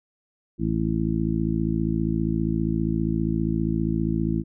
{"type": "harmonic tone", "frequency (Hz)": 55, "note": "A1", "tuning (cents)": 0, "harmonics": [1, 2, 3, 4, 5, 6], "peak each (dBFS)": [-30, -31, -26, -27, -32, -28], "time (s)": [0.58, 4.44], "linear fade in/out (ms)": 50, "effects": []}